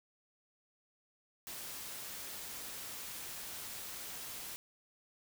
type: noise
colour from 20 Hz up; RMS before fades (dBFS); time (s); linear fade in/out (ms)
white; -45; 1.47-4.56; 0
effects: none